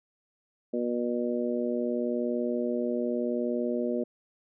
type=harmonic tone; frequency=120.8 Hz; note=B2; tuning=38 cents flat; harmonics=2 / 3 / 4 / 5; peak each=-30 / -32 / -33 / -34 dBFS; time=0.73-4.04 s; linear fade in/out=10 ms; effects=none